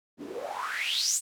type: noise with band-pass filter sweep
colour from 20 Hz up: white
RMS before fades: -31 dBFS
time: 0.17-1.21 s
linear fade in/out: 50 ms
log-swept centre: 230 to 8700 Hz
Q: 7.8
effects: none